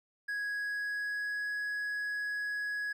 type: tone with pitch glide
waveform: triangle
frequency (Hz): 1661.2 to 1672.8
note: G#6 to G#6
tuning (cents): 0 to +12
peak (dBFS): -31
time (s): 0.28-2.93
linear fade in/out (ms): 10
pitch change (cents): +12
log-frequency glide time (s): 0.49-1.51
effects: none